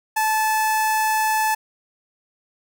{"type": "tone with notch filter", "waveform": "sawtooth", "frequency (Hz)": 870, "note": "A5", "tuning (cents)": -20, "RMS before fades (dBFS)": -20, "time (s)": [0.16, 1.55], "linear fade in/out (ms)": 10, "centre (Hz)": 3800, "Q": 1.4, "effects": []}